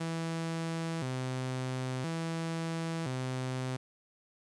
sawtooth tone with vibrato, 145.6 Hz, D3, 15 cents flat, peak -29 dBFS, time 0-3.77 s, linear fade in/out 10 ms, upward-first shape square, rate 0.49 Hz, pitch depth 210 cents each way, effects resampled to 22050 Hz + 10-bit

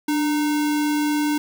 sine tone with sample-and-hold, 296.1 Hz, D4, 14 cents sharp, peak -18 dBFS, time 0.08-1.38 s, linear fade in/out 5 ms, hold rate 1225 Hz, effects none

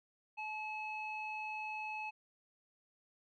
square tone with low-pass filter, 860 Hz, A5, 40 cents flat, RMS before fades -42 dBFS, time 0.37-2.11 s, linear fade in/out 20 ms, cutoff 2400 Hz, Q 4.5, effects none

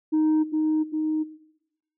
sine tone with echo, 311.1 Hz, D#4, in tune, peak -16 dBFS, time 0.12-0.44 s, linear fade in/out 20 ms, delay 400 ms, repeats 2, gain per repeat -3 dB, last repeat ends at 1.24 s, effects noise-tail reverb RT60 0.9 s tail -17 dB re dry + tanh soft clip ceiling -17 dBFS

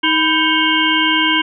harmonic tone with a mistuned harmonic, 314.1 Hz, D#4, 16 cents sharp, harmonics 1 / 3 / 5 / 7 / 9 / 10, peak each -19 / -19 / -19 / -19 / -19 / -19 dBFS, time 0.03-1.42 s, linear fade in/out 10 ms, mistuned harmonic 3, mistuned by +99 cents, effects none

